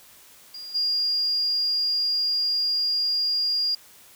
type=tone with level steps; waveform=sine; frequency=4826 Hz; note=D8; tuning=46 cents sharp; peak=-35 / -21 dBFS; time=0.54-3.75 s; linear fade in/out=5 ms; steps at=0.74 s; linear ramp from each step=20 ms; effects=white hiss -51 dBFS RMS until 4.15 s